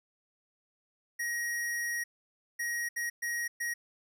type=tone bursts at uneven times; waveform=square; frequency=1890 Hz; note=A#6; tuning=23 cents sharp; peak=-32 dBFS; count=5; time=1.19-2.04 / 2.59-2.89 / 2.96-3.1 / 3.22-3.48 / 3.6-3.74 s; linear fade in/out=10 ms; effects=none